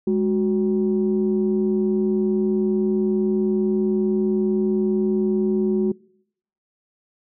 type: tone pair together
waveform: sine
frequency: 207.7 / 370 Hz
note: G#3 / F#4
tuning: 0 / 0 cents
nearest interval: minor seventh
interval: 1000 cents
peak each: -19 dBFS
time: 0.07-5.92 s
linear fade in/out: 5 ms
effects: noise-tail reverb RT60 0.7 s tail -24 dB re dry + tanh soft clip ceiling -11 dBFS